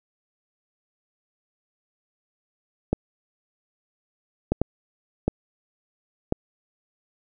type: clicks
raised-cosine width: 2 ms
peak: -7 dBFS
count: 5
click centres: 2.93 / 4.52 / 4.616 / 5.28 / 6.324 s
effects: none